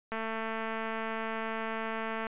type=click train; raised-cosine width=0.5 ms; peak=-21 dBFS; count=480; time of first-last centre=0.12-2.268 s; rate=223 Hz; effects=resampled to 8000 Hz